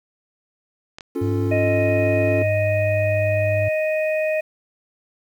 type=clicks; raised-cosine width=0.2 ms; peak=-18 dBFS; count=2; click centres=0.985 / 1.008 s
type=chord; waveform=triangle; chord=Db augmented; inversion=none; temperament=equal; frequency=277.2 / 349.2 / 440 Hz; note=Db4 / F4 / A4; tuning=0 / 0 / 0 cents; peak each=-23 / -24 / -26 dBFS; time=1.15-2.43 s; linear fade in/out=10 ms
type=tone; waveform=triangle; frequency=101.8 Hz; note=G#2; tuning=34 cents flat; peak=-19 dBFS; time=1.21-3.69 s; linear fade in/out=10 ms
type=harmonic tone; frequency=622.3 Hz; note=D#5; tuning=in tune; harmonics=1 / 3 / 4; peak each=-19 / -32 / -28 dBFS; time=1.51-4.41 s; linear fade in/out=10 ms
effects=8-bit